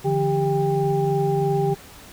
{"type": "tone cluster", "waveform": "sine", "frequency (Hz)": [147.1, 170.2, 395.2, 797], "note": ["D3", "F3", "G4", "G5"], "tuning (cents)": [3, -44, 14, 28], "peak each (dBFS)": [-23, -29, -21, -26], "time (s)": [0.04, 1.75], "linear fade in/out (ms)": 20, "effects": ["pink hiss -44 dBFS RMS until 2.12 s"]}